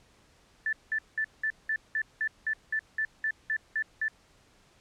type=tone bursts; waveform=sine; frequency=1760 Hz; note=A6; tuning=in tune; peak=-26 dBFS; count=14; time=0.66-4.082 s; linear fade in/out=2 ms; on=68 ms; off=190 ms; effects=pink hiss -62 dBFS RMS until 4.8 s + low-pass 8000 Hz 12 dB/octave